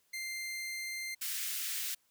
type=tone; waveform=sawtooth; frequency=2093 Hz; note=C7; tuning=in tune; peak=-34 dBFS; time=0.13-1.15 s; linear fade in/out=10 ms
type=high-pass noise; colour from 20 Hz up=white; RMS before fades=-37 dBFS; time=1.21-1.95 s; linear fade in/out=10 ms; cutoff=1700 Hz; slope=24 dB/octave
effects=white hiss -73 dBFS RMS until 2.1 s

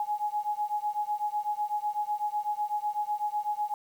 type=beating tone pair; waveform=sine; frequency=833 / 841 Hz; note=G#5 / G#5; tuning=+5 / +22 cents; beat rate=8 Hz; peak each=-31 / -31 dBFS; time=0-3.74 s; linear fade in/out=2 ms; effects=9-bit

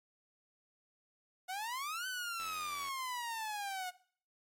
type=exponential two-way sweep; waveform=sawtooth; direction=up then down; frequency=720 to 1533 to 720 Hz; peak=-34 dBFS; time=1.48-3.91 s; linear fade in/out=20 ms; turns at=2.07 s
type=click train; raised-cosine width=0.2 ms; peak=-32 dBFS; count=45; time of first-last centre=2.4-2.885 s; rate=90.8 Hz
effects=noise-tail reverb RT60 0.5 s tail -19 dB re dry + MP3 64 kbps

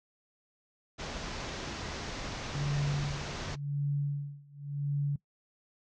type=low-pass noise; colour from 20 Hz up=pink; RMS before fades=-39 dBFS; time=0.98-3.56 s; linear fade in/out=20 ms; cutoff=6600 Hz; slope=48 dB/octave
type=tone with tremolo; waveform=sine; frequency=143 Hz; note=D3; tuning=46 cents flat; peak=-27 dBFS; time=2.55-5.16 s; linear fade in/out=5 ms; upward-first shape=sine; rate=0.91 Hz; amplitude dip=95%
effects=noise-tail reverb RT60 0.1 s tail -20 dB re dry

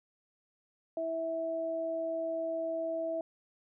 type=tone pair together; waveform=sine; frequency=327 / 654 Hz; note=E4 / E5; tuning=-14 / -14 cents; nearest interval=octave; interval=1200 cents; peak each=-40 / -32 dBFS; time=0.97-3.21 s; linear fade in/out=2 ms; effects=none

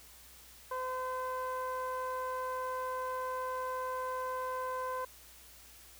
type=tone with low-pass filter; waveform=sawtooth; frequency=512 Hz; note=C5; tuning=38 cents flat; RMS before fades=-37 dBFS; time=0.71-5.05 s; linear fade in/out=5 ms; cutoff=1200 Hz; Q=5; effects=added 60 Hz sine -62 dBFS peak until 5.99 s + white hiss -56 dBFS RMS until 5.99 s

